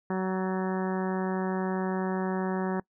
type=harmonic tone with a mistuned harmonic; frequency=187.7 Hz; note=F#3; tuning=25 cents sharp; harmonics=1 / 2 / 3 / 4 / 5 / 6 / 7 / 8 / 9 / 10; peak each=-29 / -32 / -39 / -38 / -38 / -43 / -45 / -46 / -44 / -48 dBFS; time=0.1-2.8 s; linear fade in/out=2 ms; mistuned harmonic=10; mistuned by=-64 cents; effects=noise-tail reverb RT60 0.1 s tail -24 dB re dry

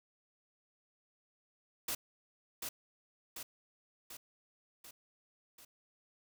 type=noise with echo; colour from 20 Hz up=white; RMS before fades=-37 dBFS; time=1.88-1.95 s; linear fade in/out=5 ms; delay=740 ms; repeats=5; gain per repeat=-4 dB; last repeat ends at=5.65 s; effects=none

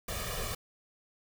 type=noise with comb filter; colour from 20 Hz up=pink; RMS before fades=-36 dBFS; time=0.08-0.55 s; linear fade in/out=5 ms; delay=1.7 ms; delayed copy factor=+0.85; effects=none

